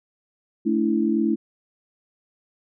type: chord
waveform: sine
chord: A suspended fourth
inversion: none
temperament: equal with one note detuned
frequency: 220 / 287.3 / 329.6 Hz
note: A3 / D4 / E4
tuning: 0 / -38 / 0 cents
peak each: -22 / -25 / -22 dBFS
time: 0.65-1.36 s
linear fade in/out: 20 ms
effects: none